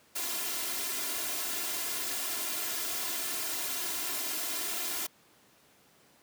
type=noise with comb filter; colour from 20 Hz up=white; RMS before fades=-34 dBFS; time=0.15-5.07 s; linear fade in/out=10 ms; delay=2.9 ms; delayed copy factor=+0.75; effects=pink hiss -62 dBFS RMS until 6.22 s + high-pass 150 Hz 12 dB/octave